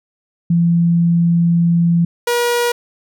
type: tone pair in turn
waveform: sine / sawtooth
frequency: 170 / 479.6 Hz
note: F3 / A#4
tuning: -46 / +49 cents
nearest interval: octave + tritone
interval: 1795 cents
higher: second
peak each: -10 dBFS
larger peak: neither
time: 0.5-2.05 / 2.27-2.72 s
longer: first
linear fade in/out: 5 ms
effects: none